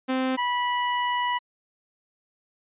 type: tone pair in turn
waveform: sawtooth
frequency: 260 / 979.5 Hz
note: C4 / B5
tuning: -11 / -15 cents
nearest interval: octave + major seventh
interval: 2296 cents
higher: second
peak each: -19 dBFS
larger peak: neither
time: 0.08-0.37 / 0.37-1.39 s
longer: second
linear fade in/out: 20 ms
effects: resampled to 8000 Hz